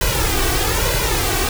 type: noise with flanger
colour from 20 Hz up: pink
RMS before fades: -18 dBFS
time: 0.01-1.49 s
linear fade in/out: 2 ms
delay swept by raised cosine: 2 to 2.63 ms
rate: 1.1 Hz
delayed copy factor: +0.8
effects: none